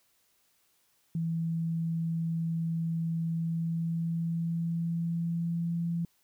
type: tone with pitch glide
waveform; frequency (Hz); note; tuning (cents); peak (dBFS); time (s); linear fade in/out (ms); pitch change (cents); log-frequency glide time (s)
sine; 164.81 to 169.15; E3 to E3; 0 to +45; -28; 1.15-6.05; 2; +45; 3.27-5.72
effects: white hiss -70 dBFS RMS until 6.23 s